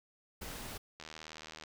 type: noise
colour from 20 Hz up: pink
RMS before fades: -44 dBFS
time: 0.41-0.78 s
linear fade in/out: 10 ms
type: click train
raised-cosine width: 0.2 ms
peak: -29 dBFS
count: 51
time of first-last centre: 1-1.637 s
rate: 78.5 Hz
effects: none